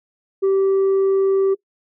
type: tone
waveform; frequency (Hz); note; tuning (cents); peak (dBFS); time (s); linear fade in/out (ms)
sine; 388; G4; -18; -11; 0.42-1.55; 20
effects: noise-tail reverb RT60 0.1 s tail -21 dB re dry + tanh soft clip ceiling -13 dBFS

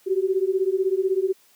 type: beating tone pair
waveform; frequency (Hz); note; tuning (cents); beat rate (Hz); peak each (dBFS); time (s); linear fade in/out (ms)
sine; 372.3 / 388.3; F#4 / G4; +11 / -16; 16; -22; 0.06-1.33; 20
effects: white hiss -58 dBFS RMS until 1.55 s + high-pass 200 Hz 12 dB/octave

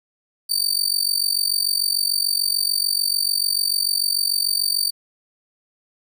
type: tone with amplitude modulation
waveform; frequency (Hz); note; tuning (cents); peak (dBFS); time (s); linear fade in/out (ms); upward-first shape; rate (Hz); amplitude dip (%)
sawtooth; 4601; D8; -36; -12; 0.49-4.91; 20; sine; 46.8; 90
effects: none

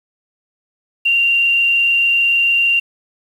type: tone with frequency modulation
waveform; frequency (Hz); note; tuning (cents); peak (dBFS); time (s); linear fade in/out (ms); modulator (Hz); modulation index
sine; 2771; F7; -14; -11; 1.05-2.8; 10; 26.7; 0.88
effects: 7-bit

